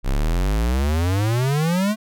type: exponential sweep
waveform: square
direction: up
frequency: 31.12 to 221 Hz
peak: -18 dBFS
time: 0.03-1.96 s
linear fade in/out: 50 ms
effects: none